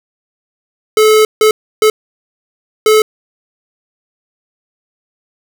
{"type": "tone bursts at uneven times", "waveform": "square", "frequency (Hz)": 432.2, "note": "A4", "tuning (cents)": -31, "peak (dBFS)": -6, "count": 4, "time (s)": [[0.97, 1.25], [1.41, 1.51], [1.82, 1.9], [2.86, 3.02]], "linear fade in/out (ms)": 2, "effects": []}